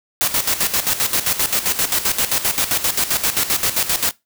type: noise with tremolo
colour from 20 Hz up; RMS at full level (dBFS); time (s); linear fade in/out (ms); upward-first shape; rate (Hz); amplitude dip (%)
white; -17; 0.21-4.11; 0; square; 7.6; 70
effects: noise-tail reverb RT60 0.2 s tail -21 dB re dry